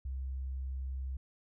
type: tone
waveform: sine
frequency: 65.8 Hz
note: C2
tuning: 10 cents sharp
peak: -35 dBFS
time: 0.05-1.17 s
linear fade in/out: 5 ms
effects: none